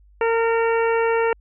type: harmonic tone with a mistuned harmonic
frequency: 457.2 Hz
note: A#4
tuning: 34 cents flat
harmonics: 1 / 2 / 3 / 4 / 5 / 6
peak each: -18 / -24 / -28 / -30 / -32 / -34 dBFS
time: 0.21-1.33 s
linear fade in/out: 2 ms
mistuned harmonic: 3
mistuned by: +17 cents
effects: added 50 Hz sine -49 dBFS peak until 1.4 s